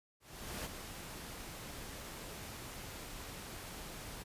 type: noise with ADSR envelope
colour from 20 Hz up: pink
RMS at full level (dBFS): -41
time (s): 0.2-4.24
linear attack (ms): 450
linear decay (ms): 24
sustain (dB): -6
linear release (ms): 24
effects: resampled to 32000 Hz